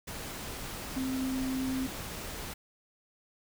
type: tone in noise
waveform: sine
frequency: 261.6 Hz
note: C4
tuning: in tune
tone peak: -30 dBFS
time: 0.96-1.87 s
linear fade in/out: 10 ms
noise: pink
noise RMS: -40 dBFS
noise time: 0.07-2.54 s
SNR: +7 dB
effects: none